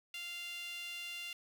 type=tone with high-pass filter; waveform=sawtooth; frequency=695 Hz; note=F5; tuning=9 cents flat; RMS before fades=-44 dBFS; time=0.14-1.33 s; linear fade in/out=2 ms; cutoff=2700 Hz; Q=4.3; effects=11-bit